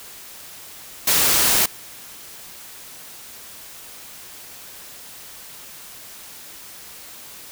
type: noise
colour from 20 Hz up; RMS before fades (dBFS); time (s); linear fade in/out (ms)
white; -17; 1.07-1.66; 5
effects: white hiss -40 dBFS RMS until 7.51 s